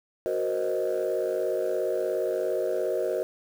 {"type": "chord", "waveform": "sine", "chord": "C half-diminished seventh", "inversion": "second", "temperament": "equal", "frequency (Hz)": [370, 466.2, 523.3, 622.3], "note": ["Gb4", "Bb4", "C5", "Eb5"], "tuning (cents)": [0, 0, 0, 0], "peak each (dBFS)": -29, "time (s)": [0.26, 3.23], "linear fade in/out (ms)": 0, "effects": ["tanh soft clip ceiling -19 dBFS", "8-bit"]}